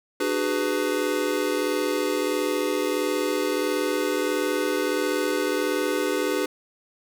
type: chord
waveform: square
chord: G# half-diminished seventh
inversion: second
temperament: just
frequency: 299 / 373.8 / 415.3 / 498.4 Hz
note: D4 / F#4 / G#4 / B4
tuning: +31 / +18 / 0 / +16 cents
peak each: -29 dBFS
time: 0.2-6.46 s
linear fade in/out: 5 ms
effects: none